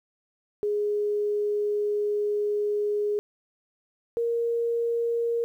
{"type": "tone pair in turn", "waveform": "sine", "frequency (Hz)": [415.3, 467.2], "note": ["G#4", "A#4"], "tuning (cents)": [0, 4], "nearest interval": "major second", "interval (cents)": 204, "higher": "second", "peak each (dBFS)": -23, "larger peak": "neither", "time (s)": [[0.63, 3.19], [4.17, 5.44]], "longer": "first", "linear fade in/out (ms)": 0, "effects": ["10-bit"]}